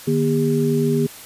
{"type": "tone cluster", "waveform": "sine", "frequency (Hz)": [151.5, 239.4, 401.9], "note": ["D#3", "A#3", "G4"], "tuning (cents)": [-46, 46, 43], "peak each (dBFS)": -20, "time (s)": [0.07, 1.07], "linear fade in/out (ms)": 10, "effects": ["white hiss -39 dBFS RMS until 1.25 s", "resampled to 32000 Hz"]}